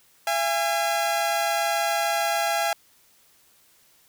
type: tone pair together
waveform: sawtooth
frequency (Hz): 677 / 817.8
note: E5 / G#5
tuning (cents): +46 / -27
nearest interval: minor third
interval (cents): 327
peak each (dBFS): -21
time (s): 0.27-2.73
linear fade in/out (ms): 2
effects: white hiss -59 dBFS RMS until 4.08 s